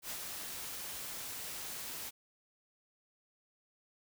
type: noise with ADSR envelope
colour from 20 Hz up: white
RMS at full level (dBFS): -40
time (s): 0.02-2.11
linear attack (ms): 77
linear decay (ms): 71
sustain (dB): -3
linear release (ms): 29
effects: none